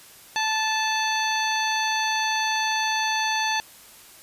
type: harmonic tone with a mistuned harmonic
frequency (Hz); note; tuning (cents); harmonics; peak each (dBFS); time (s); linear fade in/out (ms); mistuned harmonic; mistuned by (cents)
875; A5; -10; 1 / 2 / 3 / 4 / 5 / 7; -25 / -28 / -30 / -31 / -32 / -33; 0.36-3.6; 0; 5; +22
effects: white hiss -48 dBFS RMS until 4.22 s + resampled to 32000 Hz